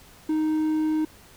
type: tone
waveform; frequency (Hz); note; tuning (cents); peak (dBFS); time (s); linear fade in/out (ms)
triangle; 311.1; D#4; 0; -19; 0.29-1.05; 5
effects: pink hiss -51 dBFS RMS until 1.36 s